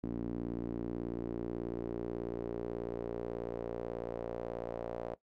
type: tone with band-pass filter sweep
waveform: sawtooth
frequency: 58.27 Hz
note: A#1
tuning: in tune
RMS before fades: -39 dBFS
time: 0.03-5.15 s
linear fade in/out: 10 ms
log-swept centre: 280 to 570 Hz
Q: 2.9
effects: noise-tail reverb RT60 0.1 s tail -17 dB re dry